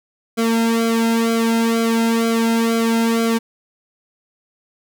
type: tone with flanger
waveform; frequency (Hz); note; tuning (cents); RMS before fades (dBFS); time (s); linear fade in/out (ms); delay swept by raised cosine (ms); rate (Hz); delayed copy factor
sawtooth; 228.4; A#3; -35; -17; 0.37-3.39; 20; 1.1 to 1.74; 2.1; -0.85
effects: none